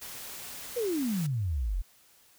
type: noise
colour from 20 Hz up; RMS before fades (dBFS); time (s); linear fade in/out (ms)
white; -42; 0.01-1.27; 10
type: exponential sweep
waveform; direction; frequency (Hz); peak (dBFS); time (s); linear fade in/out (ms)
sine; down; 507 to 38.89; -27; 0.76-1.82; 10
effects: white hiss -61 dBFS RMS until 2.38 s